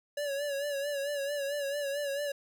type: tone with vibrato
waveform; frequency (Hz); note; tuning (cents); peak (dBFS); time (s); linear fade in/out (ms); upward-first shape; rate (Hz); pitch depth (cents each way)
square; 568; C#5; +42; -32; 0.17-2.32; 5; sine; 4.5; 57
effects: none